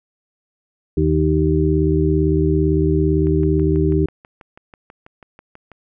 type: harmonic tone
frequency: 77.78 Hz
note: D#2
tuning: in tune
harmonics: 1 / 2 / 4 / 5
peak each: -19 / -19 / -19 / -19 dBFS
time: 0.97-4.06 s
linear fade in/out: 5 ms
type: click train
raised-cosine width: 0.5 ms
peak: -26 dBFS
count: 16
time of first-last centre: 3.27-5.717 s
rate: 6.13 Hz
effects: none